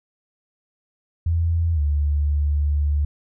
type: tone with pitch glide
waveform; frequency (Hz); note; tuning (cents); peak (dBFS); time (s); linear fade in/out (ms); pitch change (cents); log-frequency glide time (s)
sine; 83.5 to 73.11; E2 to D2; +23 to -7; -17; 1.26-3.05; 5; -230; 1.74-1.8
effects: none